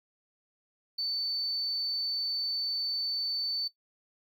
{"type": "tone", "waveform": "triangle", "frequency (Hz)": 4522, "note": "C#8", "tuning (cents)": 34, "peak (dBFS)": -26, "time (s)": [0.98, 3.68], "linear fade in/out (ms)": 10, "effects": ["noise-tail reverb RT60 0.1 s tail -21 dB re dry", "tanh soft clip ceiling -28 dBFS"]}